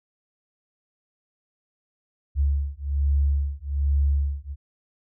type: beating tone pair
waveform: sine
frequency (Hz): 70 / 71.2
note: C#2 / C#2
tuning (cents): +18 / +47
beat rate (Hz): 1.2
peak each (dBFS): -23 / -23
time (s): 2.35-4.56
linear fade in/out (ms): 50
effects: none